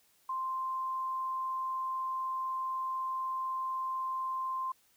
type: tone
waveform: sine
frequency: 1046 Hz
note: C6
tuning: 1 cent flat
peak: -32 dBFS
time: 0.29-4.72 s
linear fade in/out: 5 ms
effects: white hiss -68 dBFS RMS until 4.96 s